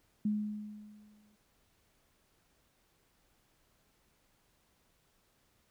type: tone with exponential decay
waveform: sine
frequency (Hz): 210.4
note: G#3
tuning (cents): +23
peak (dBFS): -27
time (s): 0.25-1.36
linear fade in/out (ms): 5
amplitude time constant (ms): 240
effects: pink hiss -72 dBFS RMS until 5.7 s